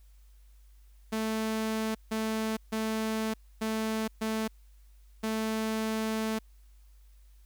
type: tone bursts at uneven times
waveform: sawtooth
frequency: 220 Hz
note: A3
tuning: in tune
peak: -25 dBFS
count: 6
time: 1.12-1.95 / 2.11-2.57 / 2.72-3.34 / 3.61-4.08 / 4.21-4.48 / 5.23-6.39 s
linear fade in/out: 10 ms
effects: added 50 Hz sine -53 dBFS peak until 7.45 s + white hiss -70 dBFS RMS until 7.45 s